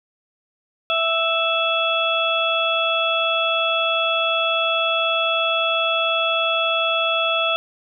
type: harmonic tone with a mistuned harmonic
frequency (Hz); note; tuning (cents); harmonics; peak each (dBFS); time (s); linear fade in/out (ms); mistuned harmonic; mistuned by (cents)
659.3; E5; 0; 1 / 2 / 4 / 5; -23 / -23 / -23 / -23; 0.9-7.56; 0; 5; +37
effects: none